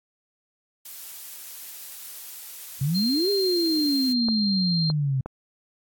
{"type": "noise", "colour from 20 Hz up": "blue", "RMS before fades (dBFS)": -39, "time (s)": [0.85, 4.13], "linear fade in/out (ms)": 5}
{"type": "exponential two-way sweep", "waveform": "sine", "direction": "up then down", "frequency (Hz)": [129.2, 410, 129.2], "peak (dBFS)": -21, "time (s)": [2.81, 5.21], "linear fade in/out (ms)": 5, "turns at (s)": 3.3}
{"type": "tone", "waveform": "sine", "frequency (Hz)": 4186, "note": "C8", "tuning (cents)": 0, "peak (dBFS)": -25, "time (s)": [2.94, 4.92], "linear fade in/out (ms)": 20}
{"type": "clicks", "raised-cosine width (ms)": 1, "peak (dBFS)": -19, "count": 3, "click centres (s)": [4.286, 4.901, 5.26]}
{"effects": ["AAC 64 kbps"]}